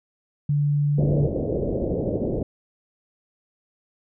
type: tone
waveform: sine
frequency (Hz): 145.5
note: D3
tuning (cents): -16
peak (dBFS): -18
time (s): 0.49-1.27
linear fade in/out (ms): 5
type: low-pass noise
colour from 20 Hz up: white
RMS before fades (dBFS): -25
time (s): 0.98-2.43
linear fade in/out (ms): 5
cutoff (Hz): 570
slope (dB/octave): 48
effects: none